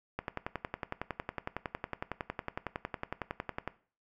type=click train; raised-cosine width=0.5 ms; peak=-19 dBFS; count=39; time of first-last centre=0.19-3.676 s; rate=10.9 Hz; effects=noise-tail reverb RT60 0.4 s tail -17 dB re dry